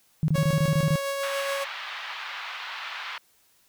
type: tone bursts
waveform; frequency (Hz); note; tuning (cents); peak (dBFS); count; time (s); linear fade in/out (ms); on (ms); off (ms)
sine; 155.56; D#3; 0; -19; 10; 0.23-0.957; 0; 52; 23
type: tone with tremolo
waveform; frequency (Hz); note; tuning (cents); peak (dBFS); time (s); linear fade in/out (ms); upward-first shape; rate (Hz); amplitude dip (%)
sawtooth; 554.4; C#5; 0; -22; 0.34-1.65; 20; triangle; 7; 30
type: band-pass noise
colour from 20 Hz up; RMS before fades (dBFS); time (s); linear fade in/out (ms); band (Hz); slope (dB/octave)
pink; -36; 1.23-3.18; 2; 980 to 3700; 24
effects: white hiss -63 dBFS RMS until 3.68 s